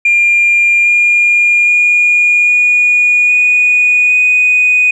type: tone with pitch steps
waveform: sine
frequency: 2400 / 2417 / 2434 / 2450 / 2467 / 2485 Hz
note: D7 / D7 / D#7 / D#7 / D#7 / D#7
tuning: +37 / +49 / -39 / -27 / -15 / -3 cents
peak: -5 dBFS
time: 0.05-4.91 s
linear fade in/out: 5 ms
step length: 810 ms
effects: tanh soft clip ceiling -2 dBFS